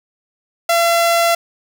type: tone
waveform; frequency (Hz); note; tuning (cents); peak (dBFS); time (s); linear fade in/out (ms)
sawtooth; 679; F5; -49; -8; 0.69-1.35; 5
effects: none